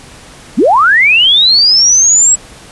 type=linear sweep; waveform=sine; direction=up; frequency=169.1 to 7800 Hz; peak=-4 dBFS; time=0.57-2.36 s; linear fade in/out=20 ms; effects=pink hiss -35 dBFS RMS until 2.71 s + resampled to 24000 Hz